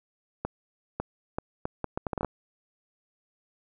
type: accelerating click train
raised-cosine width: 1 ms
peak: -15 dBFS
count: 12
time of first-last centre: 0.45-2.247 s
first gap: 550 ms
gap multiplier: 0.7
effects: none